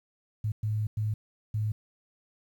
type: tone bursts at uneven times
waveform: sine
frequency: 107.3 Hz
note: A2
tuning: 43 cents flat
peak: -26 dBFS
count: 4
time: 0.44-0.52 / 0.63-0.87 / 0.97-1.14 / 1.54-1.72 s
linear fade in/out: 5 ms
effects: 10-bit